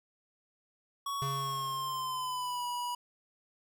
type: tone with pitch glide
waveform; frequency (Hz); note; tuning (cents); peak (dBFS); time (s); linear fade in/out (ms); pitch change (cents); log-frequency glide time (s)
square; 1118 to 973.3; C#6 to B5; +14 to -26; -34; 1.06-2.95; 5; -240; 1.29-2.65
type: tone with exponential decay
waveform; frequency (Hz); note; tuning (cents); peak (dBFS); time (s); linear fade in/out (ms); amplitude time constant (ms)
square; 137.6; C#3; -12; -34; 1.22-2.79; 0; 340
effects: none